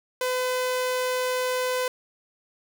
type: tone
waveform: sawtooth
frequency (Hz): 506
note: B4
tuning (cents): +42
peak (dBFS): -20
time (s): 0.21-1.88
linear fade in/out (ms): 2
effects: none